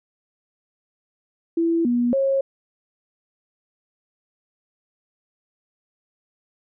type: tone with pitch steps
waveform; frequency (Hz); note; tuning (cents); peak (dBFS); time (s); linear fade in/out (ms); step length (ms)
sine; 333.2 / 241.6 / 543; E4 / B3 / C#5; +19 / -38 / -36; -17; 1.57-2.41; 5; 280
effects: none